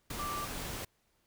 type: tone in noise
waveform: sine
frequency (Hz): 1174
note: D6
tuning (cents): -1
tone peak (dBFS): -36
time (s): 0.19-0.45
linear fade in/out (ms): 5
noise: pink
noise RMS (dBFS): -40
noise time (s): 0.1-0.85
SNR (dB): +1
effects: pink hiss -74 dBFS RMS until 1.26 s